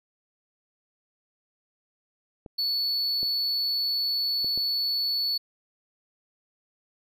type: clicks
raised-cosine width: 2 ms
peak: -27 dBFS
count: 4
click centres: 2.462 / 3.23 / 4.445 / 4.576 s
type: tone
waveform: triangle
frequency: 4435 Hz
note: C#8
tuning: in tune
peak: -23 dBFS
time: 2.58-5.38 s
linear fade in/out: 10 ms
effects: none

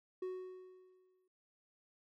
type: tone with exponential decay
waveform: triangle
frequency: 370 Hz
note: F#4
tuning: in tune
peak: -35 dBFS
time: 0.22-1.28 s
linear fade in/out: 5 ms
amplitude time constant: 230 ms
effects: none

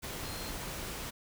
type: tone in noise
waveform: sine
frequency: 4186 Hz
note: C8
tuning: in tune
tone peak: -47 dBFS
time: 0.24-0.51 s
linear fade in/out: 20 ms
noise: pink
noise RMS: -40 dBFS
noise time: 0.02-1.11 s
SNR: -10 dB
effects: none

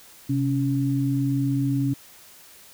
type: tone pair together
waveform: sine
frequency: 131.7 / 279.1 Hz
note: C3 / C#4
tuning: +12 / +12 cents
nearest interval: octave + minor second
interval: 1300 cents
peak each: -23 dBFS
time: 0.29-1.94 s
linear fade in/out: 10 ms
effects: white hiss -49 dBFS RMS until 2.73 s

